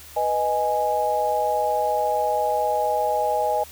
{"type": "chord", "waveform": "sine", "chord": "G# minor", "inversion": "first", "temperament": "equal", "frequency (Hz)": [493.9, 622.3, 830.6], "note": ["B4", "D#5", "G#5"], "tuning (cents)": [0, 0, 0], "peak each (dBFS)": [-27, -24, -22], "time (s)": [0.16, 3.64], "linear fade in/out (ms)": 10, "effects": ["added 75 Hz sine -49 dBFS peak until 3.71 s", "white hiss -44 dBFS RMS until 3.71 s"]}